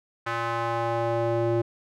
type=tone with band-pass filter sweep; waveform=square; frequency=116.54 Hz; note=A#2; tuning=in tune; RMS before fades=-26 dBFS; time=0.26-1.62 s; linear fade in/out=10 ms; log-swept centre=1400 to 400 Hz; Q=1.6; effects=none